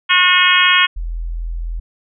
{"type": "harmonic tone", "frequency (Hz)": 362.2, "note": "F#4", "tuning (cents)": -37, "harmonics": [3, 4, 5, 6, 7, 8, 9], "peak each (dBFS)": [-17, -17, -17, -17, -17, -17, -17], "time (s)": [0.09, 0.87], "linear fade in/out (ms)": 20}
{"type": "tone", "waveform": "sine", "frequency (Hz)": 41.81, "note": "E1", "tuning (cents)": 25, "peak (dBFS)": -20, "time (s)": [0.96, 1.8], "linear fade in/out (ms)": 10}
{"effects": []}